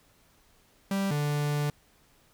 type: tone pair in turn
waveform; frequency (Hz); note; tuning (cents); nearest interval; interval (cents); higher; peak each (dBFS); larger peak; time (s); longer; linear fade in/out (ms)
45% pulse; 196 / 146.83; G3 / D3; 0 / 0; perfect fourth; 500; first; -26; neither; 0.91-1.11 / 1.11-1.7; second; 2
effects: pink hiss -63 dBFS RMS until 2.33 s

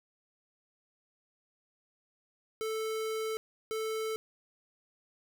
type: tone bursts at uneven times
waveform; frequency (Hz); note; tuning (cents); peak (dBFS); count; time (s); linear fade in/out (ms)
square; 440; A4; 0; -33; 2; 2.61-3.37 / 3.71-4.16; 0
effects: none

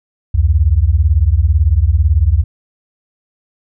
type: beating tone pair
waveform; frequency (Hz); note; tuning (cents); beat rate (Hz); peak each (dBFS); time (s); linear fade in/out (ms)
sine; 67.8 / 85.8; C#2 / F2; -38 / -30; 18; -11; 0.34-2.44; 10
effects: none

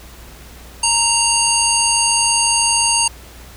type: harmonic tone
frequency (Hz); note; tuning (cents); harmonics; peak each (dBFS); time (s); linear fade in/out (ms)
927; A#5; -10; 1 / 3 / 5 / 7 / 9 / 10; -20 / -20 / -20 / -20 / -20 / -20; 0.83-3.08; 5
effects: added 60 Hz sine -39 dBFS peak until 3.56 s + pink hiss -41 dBFS RMS until 3.56 s

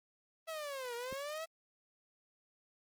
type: linear two-way sweep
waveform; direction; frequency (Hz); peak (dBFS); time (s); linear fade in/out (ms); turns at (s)
sawtooth; down then up; 659.3 to 466.2 to 659.3; -36; 0.47-1.46; 20; 0.95
type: click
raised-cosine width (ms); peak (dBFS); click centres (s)
3; -33; 1.126
effects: high-pass 100 Hz 12 dB/octave + Opus 24 kbps

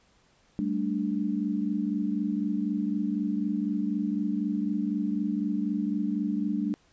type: chord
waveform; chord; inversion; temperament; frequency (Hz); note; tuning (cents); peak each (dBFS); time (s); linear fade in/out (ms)
sine; G suspended second; none; equal; 196 / 220 / 293.7; G3 / A3 / D4; 0 / 0 / 0; -30; 0.59-6.74; 0
effects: pink hiss -64 dBFS RMS until 6.92 s + resampled to 16000 Hz

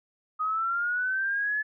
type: linear sweep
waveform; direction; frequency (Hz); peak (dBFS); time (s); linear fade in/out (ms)
sine; up; 1244.5 to 1727; -25; 0.39-1.63; 20
effects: none

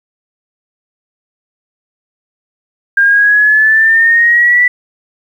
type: exponential sweep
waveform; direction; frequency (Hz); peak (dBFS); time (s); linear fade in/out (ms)
sine; up; 1600 to 1975.5; -5; 2.97-4.68; 5
effects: 7-bit

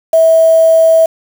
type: tone with quantisation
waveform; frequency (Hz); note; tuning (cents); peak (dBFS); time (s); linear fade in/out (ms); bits
sine; 650; E5; -24; -4; 0.13-1.06; 5; 4
effects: none

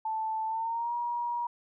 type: tone with pitch glide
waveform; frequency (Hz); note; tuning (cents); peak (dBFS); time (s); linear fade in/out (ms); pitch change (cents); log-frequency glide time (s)
sine; 880 to 954.1; A5 to A#5; 0 to +40; -29; 0.05-1.47; 5; +140; 0.46-0.94
effects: none

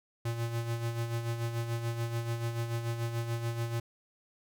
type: tone with tremolo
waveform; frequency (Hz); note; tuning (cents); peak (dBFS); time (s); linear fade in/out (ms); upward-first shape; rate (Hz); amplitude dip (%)
square; 116.54; A#2; 0; -30; 0.25-3.8; 5; sine; 6.9; 55
effects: none

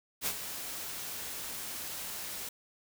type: noise with ADSR envelope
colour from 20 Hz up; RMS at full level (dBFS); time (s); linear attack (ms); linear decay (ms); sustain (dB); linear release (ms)
white; -31; 0.21-2.49; 57; 61; -9; 4
effects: none

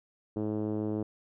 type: tone with low-pass filter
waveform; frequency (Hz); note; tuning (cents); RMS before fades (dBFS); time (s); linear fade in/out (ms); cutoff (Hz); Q
5% pulse; 106.8; G#2; +49; -32; 0.36-1.03; 5; 350; 1.7
effects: none

